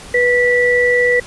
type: tone pair together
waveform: sine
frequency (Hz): 490 / 1957.7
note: B4 / B6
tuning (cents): -14 / -16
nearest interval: 2 octaves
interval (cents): 2398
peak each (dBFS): -13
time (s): 0.14-1.2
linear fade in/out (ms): 5
effects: pink hiss -35 dBFS RMS until 1.26 s + resampled to 24000 Hz